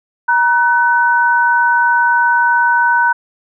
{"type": "tone pair together", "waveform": "sine", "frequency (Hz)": [948.1, 1505], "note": ["A#5", "F#6"], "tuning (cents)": [29, 29], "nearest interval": "minor sixth", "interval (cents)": 800, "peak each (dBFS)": -12, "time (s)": [0.28, 3.13], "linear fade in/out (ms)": 10, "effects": []}